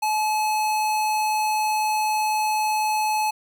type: tone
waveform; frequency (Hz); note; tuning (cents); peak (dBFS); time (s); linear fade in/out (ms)
square; 858; A5; -44; -21; 0.02-3.31; 10
effects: none